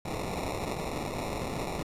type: noise with sample-and-hold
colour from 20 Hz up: blue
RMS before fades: -34 dBFS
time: 0.05-1.83 s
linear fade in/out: 5 ms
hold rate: 1575 Hz
effects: low-pass 12000 Hz 12 dB/octave